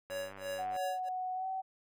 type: tone with tremolo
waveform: square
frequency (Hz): 561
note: C#5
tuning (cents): +21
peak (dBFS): -36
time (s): 0.1-1.09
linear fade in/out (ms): 5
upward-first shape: sine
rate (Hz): 3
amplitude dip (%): 100
type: click train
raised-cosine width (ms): 0.5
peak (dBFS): -33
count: 66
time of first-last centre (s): 0.1-0.763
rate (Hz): 98
type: tone with pitch glide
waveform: sine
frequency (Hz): 740 to 759.9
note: F#5 to F#5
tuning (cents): 0 to +46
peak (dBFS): -34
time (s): 0.58-1.62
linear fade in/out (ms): 20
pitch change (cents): +46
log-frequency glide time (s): 1.34-1.47
effects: none